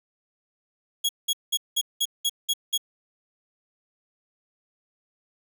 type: tone bursts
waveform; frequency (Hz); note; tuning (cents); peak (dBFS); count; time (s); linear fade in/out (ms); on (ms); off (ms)
sawtooth; 3322; G#7; 0; -18; 8; 1.04-2.778; 10; 51; 190
effects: none